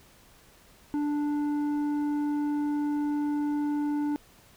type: tone with tanh clipping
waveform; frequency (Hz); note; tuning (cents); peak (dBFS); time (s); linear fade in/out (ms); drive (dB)
triangle; 293.7; D4; 0; -27; 0.94-4.16; 0; 12
effects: pink hiss -57 dBFS RMS until 4.56 s